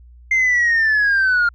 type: linear sweep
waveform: sine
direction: down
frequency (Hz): 2101 to 1396.9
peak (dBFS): -11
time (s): 0.31-1.49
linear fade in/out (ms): 5
effects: tanh soft clip ceiling -11 dBFS + added 60 Hz sine -41 dBFS peak until 1.54 s